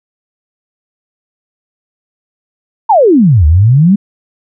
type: exponential two-way sweep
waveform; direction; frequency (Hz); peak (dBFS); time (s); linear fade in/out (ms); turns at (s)
sine; down then up; 950 to 72.4 to 211.1; -3; 2.89-3.96; 10; 3.46
effects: none